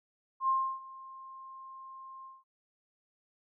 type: tone with ADSR envelope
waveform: sine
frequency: 1060 Hz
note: C6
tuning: 22 cents sharp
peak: -24 dBFS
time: 0.4-2.44 s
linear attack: 85 ms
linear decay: 310 ms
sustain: -21 dB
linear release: 190 ms
effects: none